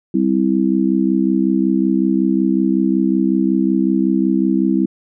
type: harmonic tone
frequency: 65.4 Hz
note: C2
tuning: in tune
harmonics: 3 / 4 / 5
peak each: -17 / -17 / -17 dBFS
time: 0.14-4.86 s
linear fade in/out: 5 ms
effects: none